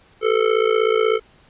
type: tone with amplitude modulation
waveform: square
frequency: 440 Hz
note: A4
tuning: in tune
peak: -12 dBFS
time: 0.21-1.2 s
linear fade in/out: 50 ms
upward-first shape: sine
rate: 56.3 Hz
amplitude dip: 85%
effects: pink hiss -53 dBFS RMS until 1.49 s + resampled to 8000 Hz